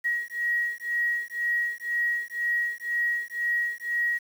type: beating tone pair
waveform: sine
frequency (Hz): 1899 / 1901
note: A#6 / A#6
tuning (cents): +32 / +33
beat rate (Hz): 2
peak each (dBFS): -28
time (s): 0.04-4.19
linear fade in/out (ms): 20
effects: 8-bit